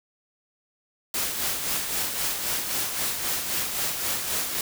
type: noise with tremolo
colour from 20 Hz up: white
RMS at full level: -26 dBFS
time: 1.14-4.61 s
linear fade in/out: 2 ms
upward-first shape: sine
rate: 3.8 Hz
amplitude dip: 45%
effects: none